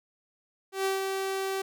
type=tone with ADSR envelope; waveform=sawtooth; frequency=386 Hz; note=G4; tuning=27 cents flat; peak=-21 dBFS; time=0.72-1.62 s; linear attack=130 ms; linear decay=150 ms; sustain=-4 dB; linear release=7 ms; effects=none